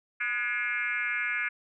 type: tone with frequency modulation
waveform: sine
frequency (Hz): 1916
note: A#6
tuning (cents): +47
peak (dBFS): -27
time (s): 0.2-1.49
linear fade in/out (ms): 10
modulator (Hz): 227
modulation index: 2.2
effects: none